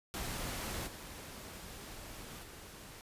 pink noise with level steps, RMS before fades -40 / -48 / -51 dBFS, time 0.14-3.01 s, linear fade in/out 0 ms, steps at 0.86 / 2.42 s, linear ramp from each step 20 ms, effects resampled to 32000 Hz

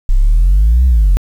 sine exponential two-way sweep, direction up then down, 30.87 to 65.41 to 41.52 Hz, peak -4 dBFS, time 0.09-1.17 s, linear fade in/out 0 ms, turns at 0.86 s, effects tanh soft clip ceiling -4 dBFS + 7-bit

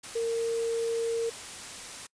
sine tone in noise, 460 Hz, A#4, 23 cents flat, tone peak -26 dBFS, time 0.15-1.3 s, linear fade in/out 10 ms, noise white, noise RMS -41 dBFS, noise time 0.03-2.07 s, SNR +12 dB, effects noise-tail reverb RT60 0.1 s tail -25 dB re dry + resampled to 22050 Hz

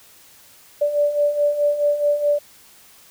sine beating tone pair, 581 / 585.7 Hz, D5 / D5, -19 / -5 cents, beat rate 4.7 Hz, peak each -23 / -17 dBFS, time 0.81-2.39 s, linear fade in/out 10 ms, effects white hiss -49 dBFS RMS until 3.1 s

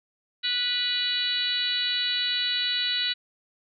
harmonic tone, 491.3 Hz, B4, 9 cents flat, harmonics 3 / 4 / 5 / 6 / 7 / 8 / 9, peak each -35 / -35 / -37 / -30 / -38 / -26 / -36 dBFS, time 0.43-3.14 s, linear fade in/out 20 ms, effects none

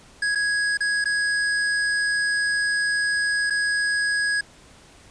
square tone with dropouts, 1661.2 Hz, G#6, in tune, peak -21 dBFS, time 0.22-4.41 s, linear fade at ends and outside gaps 5 ms, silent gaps 0.35-0.355 / 0.773-0.805 / 1.043-1.055 / 3.5-3.505 s, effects pink hiss -50 dBFS RMS until 5.1 s + resampled to 22050 Hz

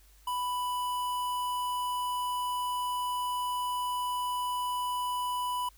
square tone with notch filter, 990 Hz, B5, 4 cents sharp, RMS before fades -32 dBFS, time 0.27-5.69 s, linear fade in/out 5 ms, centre 5700 Hz, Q 1.1, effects added 50 Hz sine -57 dBFS peak until 5.77 s + white hiss -63 dBFS RMS until 5.77 s

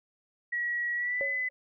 sine tone with pitch glide, 1918 to 2011 Hz, A#6 to B6, +49 to +31 cents, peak -28 dBFS, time 0.52-1.49 s, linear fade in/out 10 ms, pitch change +82 cents, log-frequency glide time 0.95-1.25 s
sine tone with exponential decay, 554.4 Hz, C#5, in tune, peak -29 dBFS, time 1.21-1.5 s, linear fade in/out 0 ms, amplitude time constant 63 ms
effects none

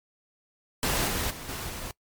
pink noise with level steps, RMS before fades -26 / -29 / -40 / -35 / -37 dBFS, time 0.83-1.91 s, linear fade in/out 0 ms, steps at 1.07 / 1.3 / 1.48 / 1.69 s, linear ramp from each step 10 ms, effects noise-tail reverb RT60 0.1 s tail -23 dB re dry + MP3 96 kbps

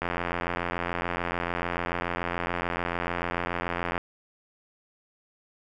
click train, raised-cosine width 0.5 ms, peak -13 dBFS, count 345, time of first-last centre 0.02-3.979 s, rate 86.9 Hz, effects none

